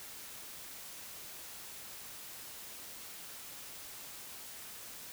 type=silence; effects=white hiss -48 dBFS RMS until 5.12 s